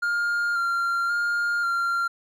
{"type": "tone with vibrato", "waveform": "triangle", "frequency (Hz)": 1396.9, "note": "F6", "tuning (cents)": 0, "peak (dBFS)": -20, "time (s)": [0.02, 2.08], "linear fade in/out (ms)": 10, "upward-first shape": "square", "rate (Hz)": 0.93, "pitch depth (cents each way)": 17, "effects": []}